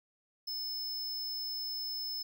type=tone; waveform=square; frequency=5230 Hz; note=E8; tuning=15 cents flat; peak=-36 dBFS; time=0.47-2.23 s; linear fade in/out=10 ms; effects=none

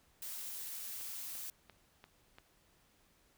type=noise; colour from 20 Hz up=blue; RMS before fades=-44 dBFS; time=0.22-1.5 s; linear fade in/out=2 ms
type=click train; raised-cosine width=0.3 ms; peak=-37 dBFS; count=5; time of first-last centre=1.01-2.385 s; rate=2.91 Hz
effects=pink hiss -70 dBFS RMS until 3.37 s

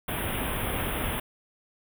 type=band-stop noise; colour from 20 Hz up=pink; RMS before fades=-30 dBFS; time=0.08-1.2 s; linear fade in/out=5 ms; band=3500 to 9200 Hz; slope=96 dB/octave; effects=none

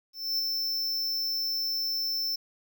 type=tone with ADSR envelope; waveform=square; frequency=5330 Hz; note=E8; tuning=18 cents sharp; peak=-25 dBFS; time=0.13-2.36 s; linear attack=260 ms; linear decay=8 ms; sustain=-3 dB; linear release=8 ms; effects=11-bit

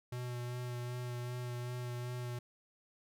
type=tone with vibrato; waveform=square; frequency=122.8 Hz; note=B2; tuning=9 cents flat; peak=-39 dBFS; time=0.12-2.39 s; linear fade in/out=5 ms; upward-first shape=sine; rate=2.6 Hz; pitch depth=17 cents each way; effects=none

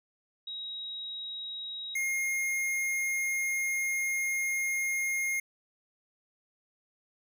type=tone pair in turn; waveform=sine / square; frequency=3815 / 2136 Hz; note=A#7 / C7; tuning=+39 / +35 cents; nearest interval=minor seventh; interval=1004 cents; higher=first; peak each=-36 / -29 dBFS; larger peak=second; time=0.47-1.95 / 1.95-5.4 s; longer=second; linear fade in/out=5 ms; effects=none

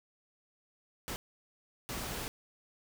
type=noise bursts at uneven times; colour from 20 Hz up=pink; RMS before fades=-39 dBFS; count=2; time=1.08-1.16 / 1.89-2.28 s; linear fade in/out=0 ms; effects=none

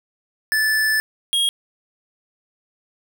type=tone pair in turn; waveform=square; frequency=1747 / 3269 Hz; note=A6 / G#7; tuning=-13 / -28 cents; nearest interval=major seventh; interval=1085 cents; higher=second; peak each=-17 dBFS; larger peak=neither; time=0.52-1 / 1.33-1.49 s; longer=first; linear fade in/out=0 ms; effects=none

